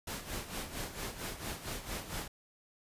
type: noise with tremolo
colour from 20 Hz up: pink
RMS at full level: -38 dBFS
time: 0.07-2.28 s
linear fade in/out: 5 ms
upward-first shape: sine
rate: 4.4 Hz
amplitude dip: 70%
effects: resampled to 32000 Hz